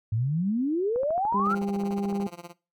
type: exponential sweep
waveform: sine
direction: up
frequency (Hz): 103.83 to 1419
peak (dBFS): -23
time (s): 0.12-1.55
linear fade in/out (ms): 5
type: click train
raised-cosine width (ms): 1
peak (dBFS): -26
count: 18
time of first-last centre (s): 0.96-2.201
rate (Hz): 13.7
type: harmonic tone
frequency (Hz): 200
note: G3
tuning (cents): +35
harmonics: 1 / 2 / 4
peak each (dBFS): -27 / -33 / -38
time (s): 1.34-2.27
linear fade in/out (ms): 2
type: tone with tremolo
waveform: 10% pulse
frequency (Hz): 173.3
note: F3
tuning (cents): -13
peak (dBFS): -29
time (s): 1.44-2.54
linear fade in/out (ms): 50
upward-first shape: sine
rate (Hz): 17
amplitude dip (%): 95
effects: noise-tail reverb RT60 0.3 s tail -21 dB re dry